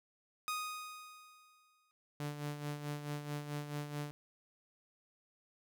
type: tone with exponential decay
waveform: sawtooth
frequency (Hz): 1244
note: D#6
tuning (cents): -1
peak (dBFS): -31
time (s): 0.48-1.91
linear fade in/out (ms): 0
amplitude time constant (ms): 310
type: tone with tremolo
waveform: sawtooth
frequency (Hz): 146.83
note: D3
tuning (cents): 0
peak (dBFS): -33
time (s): 2.2-4.11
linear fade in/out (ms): 0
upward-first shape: sine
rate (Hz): 4.6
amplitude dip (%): 60
effects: none